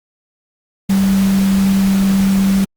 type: tone in noise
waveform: sine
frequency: 194.1 Hz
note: G3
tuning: 17 cents flat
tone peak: -10 dBFS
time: 0.89-2.65 s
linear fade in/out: 10 ms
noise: pink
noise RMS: -26 dBFS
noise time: 0.89-2.65 s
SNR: +13 dB
effects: Opus 48 kbps